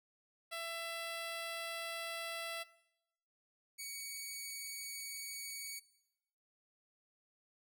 10% pulse tone pair in turn, 668 / 2247 Hz, E5 / C#7, +23 / +23 cents, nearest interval octave + major sixth, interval 2100 cents, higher second, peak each -32 / -34 dBFS, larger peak first, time 0.51-2.64 / 3.78-5.8 s, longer first, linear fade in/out 20 ms, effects noise-tail reverb RT60 0.9 s tail -20 dB re dry

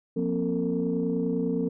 sine tone cluster, 176.9 / 237.6 / 267.4 / 453.1 Hz, F3 / A#3 / C4 / A#4, +23 / +33 / +38 / -49 cents, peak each -29 dBFS, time 0.16-1.69 s, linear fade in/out 10 ms, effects tanh soft clip ceiling -16 dBFS

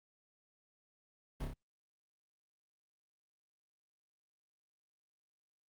brown noise with echo, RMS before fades -38 dBFS, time 1.4-1.45 s, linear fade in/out 5 ms, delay 29 ms, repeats 3, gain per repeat -3 dB, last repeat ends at 1.537 s, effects Opus 32 kbps

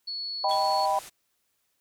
sine tone, 4397 Hz, C#8, 15 cents flat, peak -31 dBFS, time 0.07-0.86 s, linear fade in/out 10 ms
sine chord, Eb augmented, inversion none, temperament equal, 622.3 / 784 / 987.8 Hz, Eb5 / G5 / B5, 0 / 0 / 0 cents, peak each -29 / -25 / -27 dBFS, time 0.44-0.99 s, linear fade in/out 2 ms
white low-pass noise, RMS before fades -45 dBFS, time 0.48-1.1 s, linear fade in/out 20 ms, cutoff 11000 Hz, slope 24 dB/octave
sine tone with exponential decay, 3376 Hz, G#7, 28 cents sharp, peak -29 dBFS, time 0.51-0.64 s, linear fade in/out 2 ms, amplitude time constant 27 ms
effects white hiss -74 dBFS RMS until 1.8 s

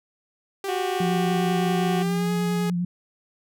sawtooth tone with pitch glide, 392 to 417.7 Hz, G4 to G#4, 0 to +10 cents, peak -24 dBFS, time 0.64-2.7 s, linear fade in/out 2 ms, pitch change +110 cents, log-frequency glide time 2-2.31 s
harmonic tone, 366.4 Hz, F#4, 17 cents flat, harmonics 1 / 2 / 3 / 4 / 5 / 6 / 7 / 8 / 9, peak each -28 / -28 / -40 / -45 / -42 / -47 / -44 / -41 / -43 dBFS, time 0.68-2.03 s, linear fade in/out 10 ms
sine tone with vibrato, 175.8 Hz, F3, 12 cents sharp, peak -22 dBFS, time 1-2.85 s, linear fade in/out 5 ms, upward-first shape sine, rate 10 Hz, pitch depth 26 cents each way
effects none

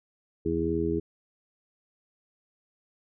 harmonic tone with a mistuned harmonic, 82.41 Hz, E2, in tune, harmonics 1 / 2 / 3 / 4 / 5, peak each -34 / -34 / -34 / -29 / -29 dBFS, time 0.45-1 s, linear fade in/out 10 ms, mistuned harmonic 1, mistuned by -54 cents, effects none

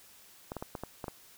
clicks, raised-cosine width 1 ms, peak -23 dBFS, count 7, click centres 0.519 / 0.567 / 0.625 / 0.752 / 0.836 / 1.042 / 1.082 s, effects white hiss -57 dBFS RMS until 1.37 s

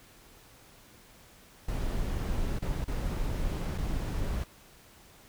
brown noise with dropouts, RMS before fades -31 dBFS, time 1.68-4.44 s, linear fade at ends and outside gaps 5 ms, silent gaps 2.588-2.621 / 2.844-2.878 / 3.779-3.782 s, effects pink hiss -56 dBFS RMS until 5.28 s

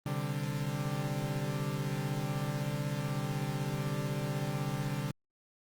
40% pulse chord, C suspended second, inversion none, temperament equal, 130.81 / 146.83 / 196 Hz, C3 / D3 / G3, 0 / 0 / 0 cents, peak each -36 / -34 / -39 dBFS, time 0.06-5.11 s, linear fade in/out 2 ms, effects Opus 24 kbps

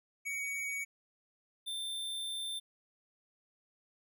square tone pair in turn, 2248 / 3568 Hz, C#7 / A7, +24 / +23 cents, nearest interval minor sixth, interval 799 cents, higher second, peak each -36 / -37 dBFS, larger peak first, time 0.25-0.85 / 1.66-2.6 s, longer second, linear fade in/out 20 ms, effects none

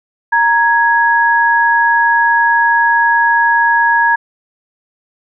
sine tone pair together, 932.3 / 1664.4 Hz, A#5 / G#6, 0 / +3 cents, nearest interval minor seventh, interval 1003 cents, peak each -11 dBFS, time 0.32-4.16 s, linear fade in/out 10 ms, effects none

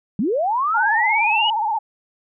sine linear sweep, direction up, 174.61 to 2960 Hz, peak -17 dBFS, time 0.19-1.5 s, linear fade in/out 2 ms
sine tone with vibrato, 875 Hz, A5, 10 cents flat, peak -18 dBFS, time 0.74-1.79 s, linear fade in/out 10 ms, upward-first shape sine, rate 17 Hz, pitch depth 97 cents each way
effects none

